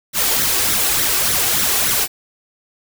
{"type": "noise with flanger", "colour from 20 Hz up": "white", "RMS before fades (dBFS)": -17, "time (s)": [0.13, 2.08], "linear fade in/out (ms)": 50, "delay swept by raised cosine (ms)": [0.51, 2.71], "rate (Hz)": 3.4, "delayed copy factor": 0.6, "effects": []}